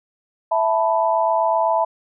sine chord, E suspended fourth, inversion none, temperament equal, 659.3 / 880 / 987.8 Hz, E5 / A5 / B5, 0 / 0 / 0 cents, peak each -19 / -20 / -21 dBFS, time 0.51-1.85 s, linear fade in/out 10 ms, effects none

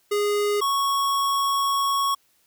square tone pair in turn, 412.6 / 1107.3 Hz, G#4 / C#6, -11 / -2 cents, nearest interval octave + perfect fourth, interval 1709 cents, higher second, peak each -21 dBFS, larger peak neither, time 0.11-0.61 / 0.61-2.15 s, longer second, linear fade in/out 10 ms, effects white hiss -64 dBFS RMS until 2.46 s

